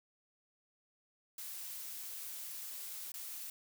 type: noise with dropouts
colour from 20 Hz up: blue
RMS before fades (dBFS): -45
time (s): 1.38-3.5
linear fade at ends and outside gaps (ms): 2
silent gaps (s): 3.119-3.14
effects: none